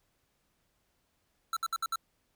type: tone bursts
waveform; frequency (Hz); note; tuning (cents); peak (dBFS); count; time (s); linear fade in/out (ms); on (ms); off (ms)
square; 1336; E6; +23; -30; 5; 1.53-1.958; 2; 36; 62
effects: pink hiss -75 dBFS RMS until 2.35 s